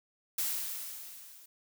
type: noise with level ramp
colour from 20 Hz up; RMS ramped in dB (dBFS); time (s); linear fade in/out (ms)
blue; -31 to -55; 0.38-1.46; 5
effects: none